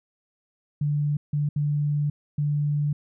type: tone bursts at uneven times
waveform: sine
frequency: 146.83 Hz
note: D3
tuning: in tune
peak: -21 dBFS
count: 4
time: 0.81-1.17 / 1.33-1.49 / 1.56-2.1 / 2.38-2.93 s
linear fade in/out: 5 ms
effects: none